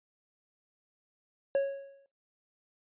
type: tone with exponential decay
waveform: triangle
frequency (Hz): 552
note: C#5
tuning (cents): -7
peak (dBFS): -20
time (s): 1.55-2.06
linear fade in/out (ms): 1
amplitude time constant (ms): 110
effects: noise-tail reverb RT60 0.2 s tail -18 dB re dry + resampled to 8000 Hz